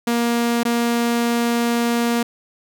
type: tone with dropouts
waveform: sawtooth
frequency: 235.8 Hz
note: A#3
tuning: 20 cents sharp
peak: -13 dBFS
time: 0.07-2.23 s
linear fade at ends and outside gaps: 5 ms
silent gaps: 0.633-0.651 s
effects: none